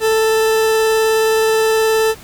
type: tone with vibrato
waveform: 40% pulse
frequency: 441.2 Hz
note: A4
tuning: 5 cents sharp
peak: -11 dBFS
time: 0-2.15 s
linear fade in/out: 50 ms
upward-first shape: triangle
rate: 19 Hz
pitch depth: 10 cents each way
effects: pink hiss -39 dBFS RMS until 2.23 s